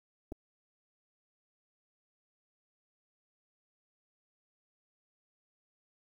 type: clicks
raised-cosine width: 2 ms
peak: -29 dBFS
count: 2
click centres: 0.32 / 0.323 s
effects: 10-bit